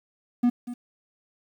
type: tone with echo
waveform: triangle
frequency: 242.8 Hz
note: B3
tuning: 29 cents flat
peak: -15 dBFS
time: 0.43-0.5 s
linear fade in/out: 10 ms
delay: 240 ms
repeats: 1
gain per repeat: -14 dB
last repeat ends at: 0.74 s
effects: 9-bit

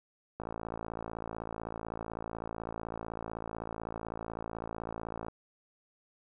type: click train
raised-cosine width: 1 ms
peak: -24 dBFS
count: 274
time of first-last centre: 0.4-5.284 s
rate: 55.9 Hz
effects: none

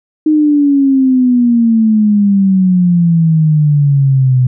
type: exponential sweep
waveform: sine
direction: down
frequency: 311.1 to 125.2 Hz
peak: -6 dBFS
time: 0.26-4.47 s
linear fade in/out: 5 ms
effects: none

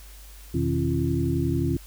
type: tone cluster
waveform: sine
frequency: 85.1 / 126.8 / 158.3 / 269.4 / 340.5 Hz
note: F2 / B2 / D#3 / C#4 / F4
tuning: -44 / +46 / +30 / -49 / -44 cents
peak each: -28 dBFS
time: 0.54-1.77 s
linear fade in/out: 5 ms
effects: added 50 Hz sine -43 dBFS peak until 1.86 s + white hiss -50 dBFS RMS until 1.86 s

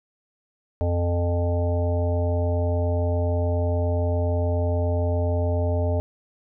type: harmonic tone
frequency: 87 Hz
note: F2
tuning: 6 cents flat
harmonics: 1 / 3 / 5 / 7 / 9 / 10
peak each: -21 / -32 / -31 / -28 / -38 / -41 dBFS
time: 0.81-6 s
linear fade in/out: 0 ms
effects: none

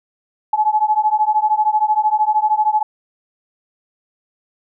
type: beating tone pair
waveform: sine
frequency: 849 / 862 Hz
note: G#5 / A5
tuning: +38 / -36 cents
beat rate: 13 Hz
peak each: -16 dBFS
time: 0.53-2.83 s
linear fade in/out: 5 ms
effects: none

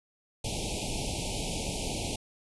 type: band-stop noise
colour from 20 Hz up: pink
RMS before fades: -33 dBFS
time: 0.44-2.16 s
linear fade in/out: 5 ms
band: 890 to 2300 Hz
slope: 96 dB/octave
effects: resampled to 24000 Hz

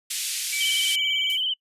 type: band-pass noise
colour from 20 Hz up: white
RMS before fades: -29 dBFS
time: 0.1-0.96 s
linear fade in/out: 10 ms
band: 2300 to 11000 Hz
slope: 24 dB/octave
type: tone with tremolo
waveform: triangle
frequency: 2300 Hz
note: D7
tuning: 37 cents flat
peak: -25 dBFS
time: 0.52-1.37 s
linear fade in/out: 10 ms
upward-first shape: sine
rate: 2.2 Hz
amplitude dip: 25%
type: tone with vibrato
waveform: sine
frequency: 3072 Hz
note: G7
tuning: 36 cents flat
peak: -22 dBFS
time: 0.6-1.54 s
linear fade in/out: 10 ms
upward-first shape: sine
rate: 18 Hz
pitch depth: 62 cents each way
type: noise with exponential decay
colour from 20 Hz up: violet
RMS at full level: -32 dBFS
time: 1.3-1.51 s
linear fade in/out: 0 ms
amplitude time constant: 45 ms
effects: noise-tail reverb RT60 0.1 s tail -26 dB re dry + resampled to 32000 Hz

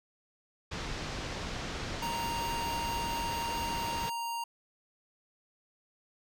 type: low-pass noise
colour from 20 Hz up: pink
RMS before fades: -38 dBFS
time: 0.71-4.1 s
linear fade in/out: 10 ms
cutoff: 6100 Hz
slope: 24 dB/octave
type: tone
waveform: square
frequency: 932.3 Hz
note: A#5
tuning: in tune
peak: -34 dBFS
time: 2.02-4.44 s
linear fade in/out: 5 ms
effects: none

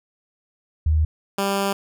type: tone pair in turn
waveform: sine / 10% pulse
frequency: 77.78 / 197.7 Hz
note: D#2 / G3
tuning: 0 / +15 cents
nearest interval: octave + major third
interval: 1615 cents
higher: second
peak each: -15 / -12 dBFS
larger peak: second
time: 0.86-1.05 / 1.38-1.73 s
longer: second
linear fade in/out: 5 ms
effects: none

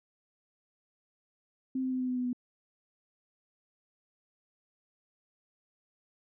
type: tone with pitch steps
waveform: sine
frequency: 261.3 / 258.9 / 256.5 / 254.2 / 251.8 / 249.5 / 247.2 Hz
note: C4 / C4 / C4 / C4 / B3 / B3 / B3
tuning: -2 / -18 / -34 / -50 / +34 / +18 / +2 cents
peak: -29 dBFS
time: 1.75-2.331 s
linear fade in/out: 5 ms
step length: 83 ms
effects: none

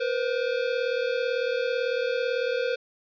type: tone pair together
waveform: square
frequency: 477 / 515 Hz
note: A#4 / C5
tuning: +40 / -28 cents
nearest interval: minor second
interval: 132 cents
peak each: -28 / -28 dBFS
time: 0-2.76 s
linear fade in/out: 10 ms
effects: resampled to 11025 Hz + 10-bit

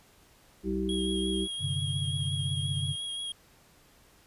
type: harmonic tone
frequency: 64.2 Hz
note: C2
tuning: 32 cents flat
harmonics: 1 / 3 / 5 / 6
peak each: -36 / -32 / -33 / -33 dBFS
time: 0.63-1.48 s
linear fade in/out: 50 ms
type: tone with vibrato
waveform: square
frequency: 3284 Hz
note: G#7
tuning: 20 cents flat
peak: -34 dBFS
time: 0.89-3.32 s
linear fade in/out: 2 ms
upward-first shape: sine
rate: 5.7 Hz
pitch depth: 19 cents each way
type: chord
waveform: sine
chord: G suspended fourth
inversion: none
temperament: equal with one note detuned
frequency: 96.2 / 130.81 / 146.83 Hz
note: G2 / C3 / D3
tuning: -32 / 0 / 0 cents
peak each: -34 / -34 / -33 dBFS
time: 1.59-2.96 s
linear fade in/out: 50 ms
effects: pink hiss -60 dBFS RMS until 4.26 s + resampled to 32000 Hz

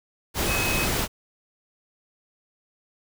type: tone in noise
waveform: sine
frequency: 2547 Hz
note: D#7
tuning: 40 cents sharp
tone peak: -27 dBFS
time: 0.46-0.88 s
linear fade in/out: 50 ms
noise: pink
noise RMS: -25 dBFS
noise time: 0.34-1.08 s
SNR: -5 dB
effects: none

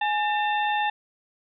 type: harmonic tone with a mistuned harmonic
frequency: 897 Hz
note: A5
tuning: 33 cents sharp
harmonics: 1 / 2 / 3 / 4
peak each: -23 / -29 / -33 / -35 dBFS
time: 0.01-0.9 s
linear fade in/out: 5 ms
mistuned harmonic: 1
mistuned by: -120 cents
effects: none

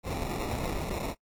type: noise with sample-and-hold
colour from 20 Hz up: pink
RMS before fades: -33 dBFS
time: 0.03-1.15 s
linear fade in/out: 50 ms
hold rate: 1575 Hz
effects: noise-tail reverb RT60 0.1 s tail -26 dB re dry + AAC 64 kbps

